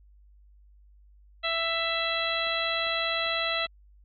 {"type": "harmonic tone", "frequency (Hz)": 663, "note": "E5", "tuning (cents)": 10, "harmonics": [1, 2, 3, 4, 5, 6], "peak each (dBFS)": [-33, -33, -33, -33, -33, -33], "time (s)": [1.43, 3.67], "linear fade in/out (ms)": 20}
{"type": "click train", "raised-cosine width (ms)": 1, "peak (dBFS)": -36, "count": 4, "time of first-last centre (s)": [2.47, 3.66], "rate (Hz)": 2.52}
{"effects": ["added 50 Hz sine -53 dBFS peak until 4.04 s"]}